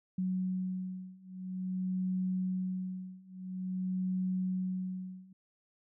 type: beating tone pair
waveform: sine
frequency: 185 / 185.49 Hz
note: F#3 / F#3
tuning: 0 / +5 cents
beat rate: 0.49 Hz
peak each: -36 / -35 dBFS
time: 0.18-5.33 s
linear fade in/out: 5 ms
effects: none